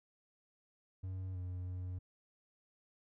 triangle tone with pitch steps, 93.6 / 90.6 / 91.1 Hz, F#2 / F#2 / F#2, +20 / -36 / -26 cents, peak -37 dBFS, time 1.03-1.99 s, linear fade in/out 10 ms, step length 320 ms, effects none

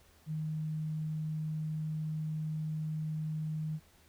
sine tone, 155.56 Hz, D#3, in tune, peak -33 dBFS, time 0.26-3.8 s, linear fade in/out 50 ms, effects added 79 Hz sine -66 dBFS peak until 4.08 s + pink hiss -64 dBFS RMS until 4.08 s

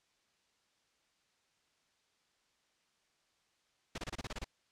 pink noise bursts, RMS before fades -40 dBFS, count 9, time 3.95-4.445 s, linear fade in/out 5 ms, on 31 ms, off 27 ms, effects white hiss -75 dBFS RMS until 4.71 s + low-pass 6000 Hz 12 dB/octave

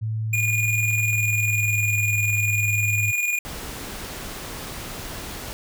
sine tone with pitch glide, 110 to 105.52 Hz, A2 to G#2, 0 to +28 cents, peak -23 dBFS, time 0.01-3.12 s, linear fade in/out 20 ms, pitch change -72 cents, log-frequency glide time 0.77-1.98 s
square tone with tremolo, 2437 Hz, D#7, 37 cents flat, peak -20 dBFS, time 0.33-3.39 s, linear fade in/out 5 ms, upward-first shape square, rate 20 Hz, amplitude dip 40%
clicks, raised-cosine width 0.3 ms, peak -29 dBFS, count 6, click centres 0.911 / 0.994 / 1.131 / 2.244 / 2.297 / 2.37 s
pink noise, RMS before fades -34 dBFS, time 3.45-5.53 s, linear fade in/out 0 ms
effects none

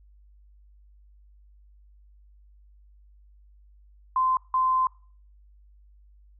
sine tone bursts at uneven times, 1035 Hz, C6, 19 cents flat, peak -20 dBFS, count 2, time 4.16-4.37 / 4.54-4.87 s, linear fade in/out 2 ms, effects noise-tail reverb RT60 0.5 s tail -25 dB re dry + added 50 Hz sine -52 dBFS peak until 6.39 s

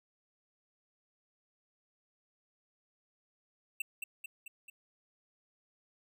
square tone with echo, 2690 Hz, E7, 34 cents sharp, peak -33 dBFS, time 3.8-3.82 s, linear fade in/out 5 ms, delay 220 ms, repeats 4, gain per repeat -4 dB, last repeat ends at 4.7 s, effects none

